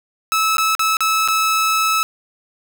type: tone with dropouts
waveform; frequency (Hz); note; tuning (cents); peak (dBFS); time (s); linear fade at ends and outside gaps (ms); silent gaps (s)
sawtooth; 1302; E6; -22; -11; 0.32-2.03; 0; 0.57-0.582 / 0.751-0.794 / 0.969-1.006 / 1.277-1.285
effects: none